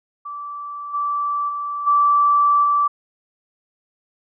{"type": "tone with level steps", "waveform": "sine", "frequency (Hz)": 1162, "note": "D6", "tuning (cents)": -19, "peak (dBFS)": [-28, -19, -23, -12, -14], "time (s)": [0.25, 2.88], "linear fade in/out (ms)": 10, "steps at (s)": [0.93, 1.48, 1.86, 2.63], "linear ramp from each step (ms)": 20, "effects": []}